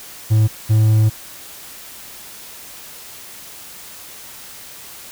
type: tone pair in turn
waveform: triangle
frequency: 108.9 / 108.9 Hz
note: A2 / A2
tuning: -17 / -17 cents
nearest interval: unison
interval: 0 cents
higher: neither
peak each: -8 dBFS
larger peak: neither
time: 0.3-0.48 / 0.69-1.1 s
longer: second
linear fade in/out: 20 ms
effects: white hiss -37 dBFS RMS until 5.11 s